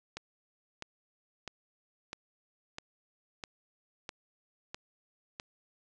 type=click train; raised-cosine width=0.2 ms; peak=-22 dBFS; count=9; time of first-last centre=0.17-5.399 s; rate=1.53 Hz; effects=resampled to 22050 Hz